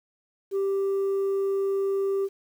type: tone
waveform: sine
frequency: 392 Hz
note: G4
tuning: in tune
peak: -20 dBFS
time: 0.51-2.29 s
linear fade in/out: 50 ms
effects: tanh soft clip ceiling -22 dBFS + 9-bit